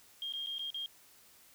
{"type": "tone with dropouts", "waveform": "sine", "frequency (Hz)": 3222, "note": "G7", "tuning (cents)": 47, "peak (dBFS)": -36, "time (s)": [0.22, 0.86], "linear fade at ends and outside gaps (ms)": 1, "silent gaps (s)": [[0.324, 0.336], [0.462, 0.47], [0.583, 0.593], [0.704, 0.744]], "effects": ["white hiss -61 dBFS RMS until 1.54 s"]}